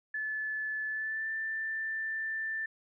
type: tone with pitch glide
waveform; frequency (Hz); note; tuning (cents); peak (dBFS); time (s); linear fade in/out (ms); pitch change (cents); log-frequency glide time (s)
sine; 1733 to 1774.5; A6 to A6; -27 to +14; -32; 0.14-2.66; 5; +41; 0.88-1.3
effects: none